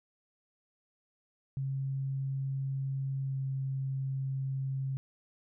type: tone with pitch glide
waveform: sine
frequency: 135.4 to 134.39 Hz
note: C#3 to C3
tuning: -40 to +47 cents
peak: -31 dBFS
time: 1.57-4.97 s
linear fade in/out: 0 ms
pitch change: -13 cents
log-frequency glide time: 3.22-3.37 s
effects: none